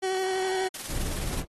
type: tone with vibrato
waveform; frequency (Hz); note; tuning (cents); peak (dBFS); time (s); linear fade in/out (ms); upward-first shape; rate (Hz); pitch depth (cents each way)
30% pulse; 377.3; F#4; +34; -23; 0.02-0.69; 20; sine; 12; 20
type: noise with tremolo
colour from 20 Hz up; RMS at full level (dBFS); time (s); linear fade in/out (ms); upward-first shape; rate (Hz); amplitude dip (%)
white; -35; 0.74-1.42; 5; triangle; 19; 55
type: noise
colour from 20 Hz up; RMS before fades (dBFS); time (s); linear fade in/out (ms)
brown; -31; 0.87-1.46; 50
effects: AAC 32 kbps